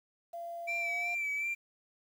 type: tone with pitch glide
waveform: sine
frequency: 683 to 702.2 Hz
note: F5 to F5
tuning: -39 to +9 cents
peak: -38 dBFS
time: 0.33-1.15 s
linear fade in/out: 10 ms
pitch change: +48 cents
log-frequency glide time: 0.88-0.97 s
type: tone with vibrato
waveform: triangle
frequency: 2325 Hz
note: D7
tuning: 18 cents flat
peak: -29 dBFS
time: 0.67-1.55 s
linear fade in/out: 20 ms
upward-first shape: sine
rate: 2.7 Hz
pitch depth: 35 cents each way
effects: tanh soft clip ceiling -27 dBFS + 10-bit